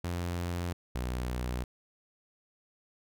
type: tone pair in turn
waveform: sawtooth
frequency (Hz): 87.31 / 61.74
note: F2 / B1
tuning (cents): 0 / 0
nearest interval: tritone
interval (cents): 600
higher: first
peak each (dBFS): -28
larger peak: neither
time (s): 0.04-0.73 / 0.95-1.64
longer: neither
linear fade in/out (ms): 5
effects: none